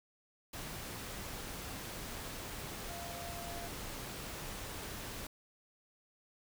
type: tone in noise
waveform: sine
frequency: 690 Hz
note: F5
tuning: 21 cents flat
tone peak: -46 dBFS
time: 2.88-3.68 s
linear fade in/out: 5 ms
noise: pink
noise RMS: -44 dBFS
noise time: 0.53-5.27 s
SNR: -5 dB
effects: none